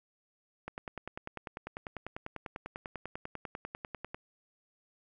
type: click train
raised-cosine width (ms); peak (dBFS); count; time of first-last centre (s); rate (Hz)
0.5; -24; 36; 0.68-4.145; 10.1
effects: none